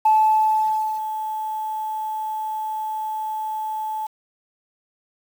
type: tone with ADSR envelope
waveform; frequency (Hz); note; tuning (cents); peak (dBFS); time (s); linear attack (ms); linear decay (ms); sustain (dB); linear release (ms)
sine; 868; A5; -24; -11; 0.05-4.07; 7; 940; -13; 9
effects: tanh soft clip ceiling -8 dBFS + 7-bit